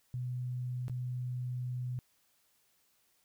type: tone with dropouts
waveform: sine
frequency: 124.9 Hz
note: B2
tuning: 20 cents sharp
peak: -34 dBFS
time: 0.14-1.99 s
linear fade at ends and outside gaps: 0 ms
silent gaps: 0.882-0.897 s
effects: white hiss -72 dBFS RMS until 3.24 s